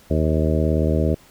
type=harmonic tone with a mistuned harmonic; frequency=77.78 Hz; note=D#2; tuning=in tune; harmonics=1 / 2 / 3 / 4 / 5 / 6 / 7 / 8; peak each=-20 / -23 / -25 / -26 / -27 / -28 / -28 / -29 dBFS; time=0.1-1.15 s; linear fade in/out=10 ms; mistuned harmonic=8; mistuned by=+32 cents; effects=pink hiss -51 dBFS RMS until 1.3 s